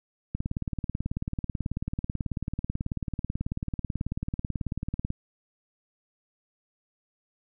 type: click train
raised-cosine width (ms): 5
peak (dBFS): -17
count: 88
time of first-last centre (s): 0.35-5.104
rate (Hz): 18.3
effects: none